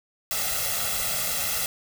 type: noise with comb filter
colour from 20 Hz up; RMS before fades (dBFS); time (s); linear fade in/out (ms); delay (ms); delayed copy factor
white; -27; 0.31-1.66; 0; 1.5; +1
effects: none